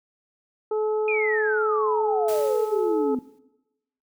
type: harmonic tone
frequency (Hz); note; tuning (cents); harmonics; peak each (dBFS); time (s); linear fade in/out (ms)
430; A4; -40; 1 / 2 / 3; -22 / -34 / -39; 0.71-3.15; 5
type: exponential sweep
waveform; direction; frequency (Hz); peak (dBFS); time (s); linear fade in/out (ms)
sine; down; 2489 to 246.9; -24; 1.08-3.19; 2
type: noise with exponential decay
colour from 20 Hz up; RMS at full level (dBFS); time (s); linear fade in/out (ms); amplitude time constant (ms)
white; -36; 2.28-3.39; 5; 240
effects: noise-tail reverb RT60 0.9 s tail -18 dB re dry